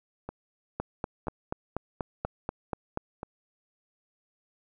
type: two click trains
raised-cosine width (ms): 1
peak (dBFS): -16 / -22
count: 10 / 4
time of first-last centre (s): 0.8-2.974 / 0.29-3.231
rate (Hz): 4.14 / 1.02
effects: none